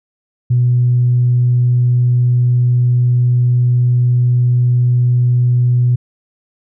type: tone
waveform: sine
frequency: 122.9 Hz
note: B2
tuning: 8 cents flat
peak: -8 dBFS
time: 0.5-5.96 s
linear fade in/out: 10 ms
effects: tanh soft clip ceiling -4 dBFS